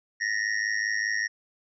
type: tone with amplitude modulation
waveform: square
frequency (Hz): 1865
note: A#6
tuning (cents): 0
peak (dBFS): -22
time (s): 0.2-1.28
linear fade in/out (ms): 20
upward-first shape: sine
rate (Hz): 105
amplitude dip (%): 90
effects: resampled to 16000 Hz